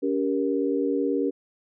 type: chord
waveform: sine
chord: G diminished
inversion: second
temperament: just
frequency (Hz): 282.2 / 392 / 470.4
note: Db4 / G4 / Bb4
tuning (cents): +31 / 0 / +16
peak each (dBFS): -25 / -27 / -27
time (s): 0.02-1.31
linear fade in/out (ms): 20
effects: none